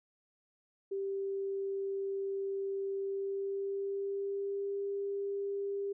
sine tone with pitch glide, 392 to 398.9 Hz, G4 to G4, 0 to +30 cents, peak -33 dBFS, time 0.91-5.93 s, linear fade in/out 10 ms, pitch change +30 cents, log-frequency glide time 2.99-4.77 s, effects none

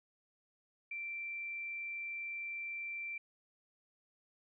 sine tone, 2349 Hz, D7, in tune, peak -39 dBFS, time 0.91-3.18 s, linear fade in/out 5 ms, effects none

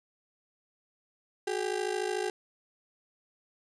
35% pulse ring-modulated tone, 395.8 Hz, G4, 17 cents sharp, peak -25 dBFS, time 1.47-2.3 s, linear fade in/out 2 ms, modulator 26.8 Hz, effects resampled to 24000 Hz + 11-bit

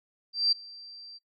sine tone with ADSR envelope, 4699 Hz, D8, in tune, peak -19 dBFS, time 0.33-1.19 s, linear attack 190 ms, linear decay 11 ms, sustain -24 dB, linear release 25 ms, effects noise-tail reverb RT60 0.1 s tail -19 dB re dry

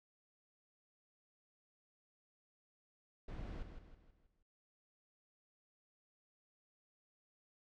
brown noise with echo, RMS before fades -45 dBFS, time 3.28-3.63 s, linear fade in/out 5 ms, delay 160 ms, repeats 5, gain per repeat -7 dB, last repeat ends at 4.43 s, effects noise-tail reverb RT60 0.7 s tail -24 dB re dry + low-pass 4000 Hz 12 dB/octave

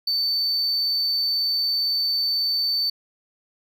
triangle tone, 4539 Hz, C#8, 40 cents sharp, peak -19 dBFS, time 0.07-2.9 s, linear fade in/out 5 ms, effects none

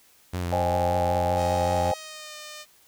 sawtooth tone with vibrato, 88.7 Hz, F2, 27 cents sharp, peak -23 dBFS, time 0.33-1.92 s, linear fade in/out 10 ms, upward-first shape sine, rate 5.2 Hz, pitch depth 38 cents each way
sine chord, Ab major seventh, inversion first, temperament equal with one note detuned, 523.3 / 622.3 / 784 / 837.8 Hz, C5 / Eb5 / G5 / Ab5, 0 / 0 / 0 / +15 cents, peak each -28 dBFS, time 0.52-1.94 s, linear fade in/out 5 ms
5% pulse tone with pitch glide, 630 to 606.4 Hz, D#5 to D#5, +21 to -45 cents, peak -27 dBFS, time 1.35-2.66 s, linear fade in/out 50 ms, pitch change -66 cents, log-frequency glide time 1.94-2.36 s
effects white hiss -58 dBFS RMS until 2.87 s

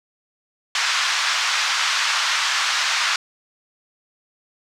pink band-pass noise, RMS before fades -21 dBFS, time 0.75-3.16 s, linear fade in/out 2 ms, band 1100 to 6200 Hz, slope 24 dB/octave, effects none

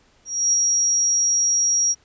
sine tone with ADSR envelope, 5670 Hz, F8, 25 cents sharp, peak -14 dBFS, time 0.25-1.95 s, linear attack 280 ms, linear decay 13 ms, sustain -2 dB, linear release 39 ms, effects pink hiss -58 dBFS RMS until 2.04 s + resampled to 16000 Hz

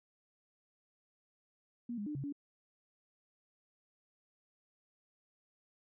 sine tone with pitch steps, 238.7 / 205.8 / 299.2 / 137.5 / 285.2 Hz, A#3 / G#3 / D4 / C#3 / C#4, +41 / -16 / +32 / -14 / +49 cents, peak -37 dBFS, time 1.89-2.325 s, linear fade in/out 5 ms, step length 87 ms, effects none

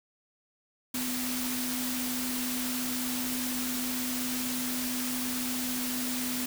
sine tone in noise, 250.7 Hz, B3, 26 cents sharp, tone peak -33 dBFS, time 0.94-6.46 s, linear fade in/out 5 ms, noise white, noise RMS -34 dBFS, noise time 0.94-6.46 s, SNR -2 dB, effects none

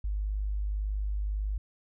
sine tone, 50.9 Hz, G#1, 34 cents flat, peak -28 dBFS, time 0.04-1.58 s, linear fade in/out 5 ms, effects none

